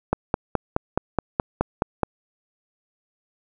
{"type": "click train", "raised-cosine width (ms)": 1, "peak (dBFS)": -5, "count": 10, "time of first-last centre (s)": [0.13, 2.033], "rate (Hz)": 4.73, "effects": []}